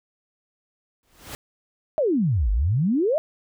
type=noise with exponential growth; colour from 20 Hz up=pink; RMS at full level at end=-32 dBFS; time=1.03-1.35 s; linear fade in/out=0 ms; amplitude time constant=69 ms
type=exponential two-way sweep; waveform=sine; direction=down then up; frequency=659.3 to 46.98 to 659.3 Hz; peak=-18 dBFS; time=1.98-3.18 s; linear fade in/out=0 ms; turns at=2.51 s
effects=none